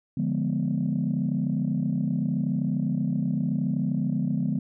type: chord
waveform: sine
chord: D diminished seventh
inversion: none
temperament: equal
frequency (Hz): 146.83 / 174.61 / 207.7 / 246.9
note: D3 / F3 / Ab3 / Cb4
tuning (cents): 0 / 0 / 0 / 0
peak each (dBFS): -28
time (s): 0.17-4.59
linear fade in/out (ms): 5
effects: tanh soft clip ceiling -16 dBFS